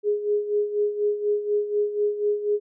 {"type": "tone with tremolo", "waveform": "sine", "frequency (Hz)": 415.3, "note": "G#4", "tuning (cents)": 0, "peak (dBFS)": -18, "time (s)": [0.03, 2.6], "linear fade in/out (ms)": 50, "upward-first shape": "sine", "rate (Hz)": 4.1, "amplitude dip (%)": 70, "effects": []}